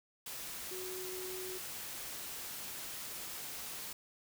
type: tone in noise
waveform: sine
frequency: 370 Hz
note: F#4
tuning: in tune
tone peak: -43 dBFS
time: 0.71-1.58 s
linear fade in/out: 5 ms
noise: white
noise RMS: -44 dBFS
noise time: 0.26-3.93 s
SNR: -2 dB
effects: none